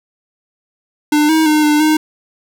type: tone with pitch steps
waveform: square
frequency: 299.2 / 317.7 / 304.8 / 299.4 / 309.3 Hz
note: D4 / D#4 / D#4 / D4 / D#4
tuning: +32 / +36 / -36 / +33 / -10 cents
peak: -10 dBFS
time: 1.12-1.97 s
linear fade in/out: 5 ms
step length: 170 ms
effects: none